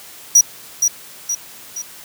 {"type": "tone with echo", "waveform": "square", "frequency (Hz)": 5800, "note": "F#8", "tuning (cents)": -35, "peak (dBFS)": -6, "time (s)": [0.35, 0.41], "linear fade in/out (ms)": 5, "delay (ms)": 470, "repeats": 3, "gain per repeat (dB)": -6, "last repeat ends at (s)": 1.82, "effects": ["white hiss -39 dBFS RMS until 2.04 s", "high-pass 80 Hz 12 dB/octave"]}